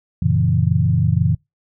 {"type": "chord", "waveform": "sine", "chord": "F# dominant seventh", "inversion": "none", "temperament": "equal", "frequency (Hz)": [92.5, 116.54, 138.59, 164.81], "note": ["F#2", "A#2", "C#3", "E3"], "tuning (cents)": [0, 0, 0, 0], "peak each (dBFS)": -19, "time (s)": [0.22, 1.35], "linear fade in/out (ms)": 5, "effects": ["noise-tail reverb RT60 0.2 s tail -25 dB re dry"]}